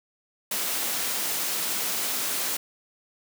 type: high-pass noise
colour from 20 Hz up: white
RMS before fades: -28 dBFS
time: 0.51-2.57 s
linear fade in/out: 5 ms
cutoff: 160 Hz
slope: 24 dB/octave
effects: none